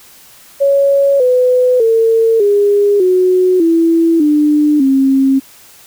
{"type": "tone with pitch steps", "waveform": "sine", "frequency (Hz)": [557, 502, 452.4, 407.7, 367.5, 331.2, 298.5, 269], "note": ["C#5", "B4", "A4", "G#4", "F#4", "E4", "D4", "C4"], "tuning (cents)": [8, 28, 48, -32, -12, 8, 28, 48], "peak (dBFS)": -7, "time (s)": [0.6, 5.4], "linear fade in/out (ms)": 20, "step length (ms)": 600, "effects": ["white hiss -41 dBFS RMS until 5.86 s"]}